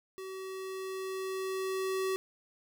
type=tone with level ramp; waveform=square; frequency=380 Hz; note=F#4; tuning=46 cents sharp; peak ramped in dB=-41 to -30 dBFS; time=0.18-2.16 s; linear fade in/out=0 ms; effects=none